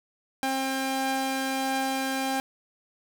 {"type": "tone pair together", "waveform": "sawtooth", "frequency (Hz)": [266.5, 798], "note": ["C4", "G5"], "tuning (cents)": [32, 31], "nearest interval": "octave + perfect fifth", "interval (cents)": 1899, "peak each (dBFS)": -25, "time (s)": [0.43, 2.4], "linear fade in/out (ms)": 0, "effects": []}